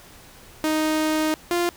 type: tone pair in turn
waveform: sawtooth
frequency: 311.1 / 348.2 Hz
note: D#4 / F4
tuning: 0 / -5 cents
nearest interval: major second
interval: 195 cents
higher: second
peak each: -16 dBFS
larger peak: neither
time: 0.64-1.34 / 1.51-1.69 s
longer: first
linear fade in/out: 0 ms
effects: pink hiss -47 dBFS RMS until 1.76 s